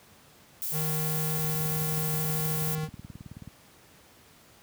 violet noise, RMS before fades -32 dBFS, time 0.62-2.75 s, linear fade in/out 0 ms
square tone, 155.56 Hz, D#3, in tune, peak -30 dBFS, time 0.71-2.89 s, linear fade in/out 50 ms
click train, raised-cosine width 5 ms, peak -28 dBFS, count 40, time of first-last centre 1.39-3.476 s, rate 18.7 Hz
effects pink hiss -56 dBFS RMS until 4.62 s + high-pass 80 Hz 12 dB/octave

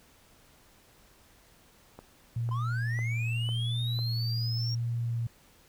click train, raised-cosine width 1 ms, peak -30 dBFS, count 5, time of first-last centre 1.99-3.99 s, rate 2 Hz
sine tone with vibrato, 116.8 Hz, A#2, 4 cents sharp, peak -28 dBFS, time 2.36-5.27 s, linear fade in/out 5 ms, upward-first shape sine, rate 0.88 Hz, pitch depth 17 cents each way
triangle linear sweep, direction up, 1000 to 5600 Hz, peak -34 dBFS, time 2.51-4.75 s, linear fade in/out 5 ms
effects pink hiss -60 dBFS RMS until 5.68 s

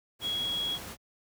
sine tone in noise, 3322 Hz, G#7, in tune, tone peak -29 dBFS, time 0.21-0.79 s, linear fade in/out 50 ms, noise pink, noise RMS -42 dBFS, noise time 0.19-0.97 s, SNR +10 dB, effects high-pass 60 Hz 12 dB/octave

